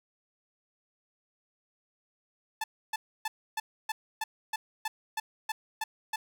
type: tone bursts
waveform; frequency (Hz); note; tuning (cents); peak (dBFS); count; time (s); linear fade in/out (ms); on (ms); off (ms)
sawtooth; 875; A5; -10; -26; 12; 2.61-6.16; 5; 30; 290
effects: none